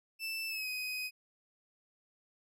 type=tone with pitch glide; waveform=30% pulse; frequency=2651 to 2509 Hz; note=E7 to D#7; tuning=+9 to +14 cents; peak=-33 dBFS; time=0.19-1.11 s; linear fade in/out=50 ms; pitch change=-95 cents; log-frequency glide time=0.48-0.68 s; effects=none